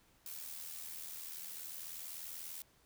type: noise with amplitude modulation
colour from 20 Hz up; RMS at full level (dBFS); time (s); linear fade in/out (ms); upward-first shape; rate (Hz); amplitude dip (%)
blue; -44; 0.26-2.62; 2; sine; 80.3; 55
effects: pink hiss -69 dBFS RMS until 2.85 s